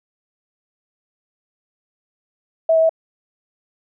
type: tone with pitch steps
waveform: sine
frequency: 651 / 645 / 649 Hz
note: E5 / E5 / E5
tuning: -22 / -38 / -27 cents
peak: -11 dBFS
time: 2.69-2.894 s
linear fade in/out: 5 ms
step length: 68 ms
effects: none